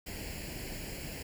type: noise with comb filter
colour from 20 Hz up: pink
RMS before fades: -41 dBFS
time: 0.06-1.23 s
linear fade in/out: 10 ms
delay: 0.41 ms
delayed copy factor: +0.75
effects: none